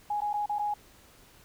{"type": "tone with dropouts", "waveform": "sine", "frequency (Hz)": 830.6, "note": "G#5", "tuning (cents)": 0, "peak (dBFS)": -27, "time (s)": [0.1, 0.74], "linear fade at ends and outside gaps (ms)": 5, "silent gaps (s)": [[0.206, 0.217], [0.331, 0.339], [0.46, 0.494], [0.586, 0.593]], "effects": ["pink hiss -57 dBFS RMS until 1.44 s"]}